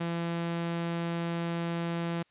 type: tone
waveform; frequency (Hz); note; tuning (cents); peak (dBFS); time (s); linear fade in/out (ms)
sawtooth; 169.2; E3; +45; -26; 0-2.23; 10
effects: white hiss -69 dBFS RMS until 2.3 s + resampled to 8000 Hz